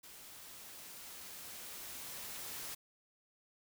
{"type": "noise with level ramp", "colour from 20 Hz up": "white", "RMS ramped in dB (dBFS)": [-54, -44], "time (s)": [0.03, 2.75], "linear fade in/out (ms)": 10, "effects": []}